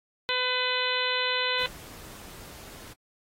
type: harmonic tone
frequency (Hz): 503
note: B4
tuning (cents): +32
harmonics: 1 / 2 / 3 / 4 / 5 / 6 / 7 / 8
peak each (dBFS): -33 / -33 / -33 / -33 / -33 / -33 / -33 / -33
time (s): 0.29-1.66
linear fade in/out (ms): 0
type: noise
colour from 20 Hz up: pink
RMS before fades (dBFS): -46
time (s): 1.58-2.94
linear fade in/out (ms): 20
effects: AAC 48 kbps

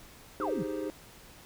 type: chord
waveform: triangle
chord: Ab major seventh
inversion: second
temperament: equal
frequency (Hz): 311.1 / 392 / 415.3 / 523.3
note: Eb4 / G4 / Ab4 / C5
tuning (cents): 0 / 0 / 0 / 0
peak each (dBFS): -34 / -36 / -38 / -37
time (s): 0.4-0.9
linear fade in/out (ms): 0
type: exponential sweep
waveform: sine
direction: down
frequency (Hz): 1584 to 130.81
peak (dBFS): -31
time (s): 0.4-0.64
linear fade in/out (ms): 20
effects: pink hiss -53 dBFS RMS until 1.45 s

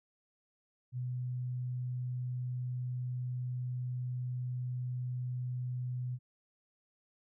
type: tone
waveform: sine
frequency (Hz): 125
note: B2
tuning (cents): +21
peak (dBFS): -34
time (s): 0.92-6.19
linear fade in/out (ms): 50
effects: none

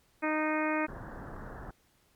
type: harmonic tone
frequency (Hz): 308.8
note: D#4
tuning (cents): -13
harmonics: 1 / 2 / 3 / 4 / 5 / 6 / 7 / 8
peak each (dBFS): -31 / -34 / -36 / -37 / -38 / -39 / -39 / -40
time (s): 0.22-0.87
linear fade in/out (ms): 20
type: low-pass noise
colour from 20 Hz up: pink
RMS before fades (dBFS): -43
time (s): 0.88-1.71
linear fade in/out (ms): 5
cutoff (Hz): 1800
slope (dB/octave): 96
effects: pink hiss -68 dBFS RMS until 2.15 s + MP3 96 kbps

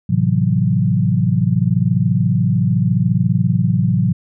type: chord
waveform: sine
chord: F# half-diminished seventh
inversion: first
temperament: equal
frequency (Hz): 110 / 130.81 / 164.81 / 185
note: A2 / C3 / E3 / F#3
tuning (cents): 0 / 0 / 0 / 0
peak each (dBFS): -18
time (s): 0.09-4.13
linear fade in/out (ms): 10
effects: none

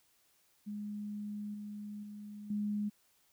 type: tone with level steps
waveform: sine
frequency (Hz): 207.7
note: G#3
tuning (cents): 0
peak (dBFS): -38 / -41 / -44 / -32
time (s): 0.66-2.9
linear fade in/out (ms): 20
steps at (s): 1.54 / 2.03 / 2.5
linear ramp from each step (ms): 5
effects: white hiss -71 dBFS RMS until 3.32 s

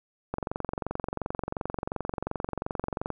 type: click train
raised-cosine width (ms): 1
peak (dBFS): -16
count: 64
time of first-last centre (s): 0.34-3.103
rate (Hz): 22.8
effects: none

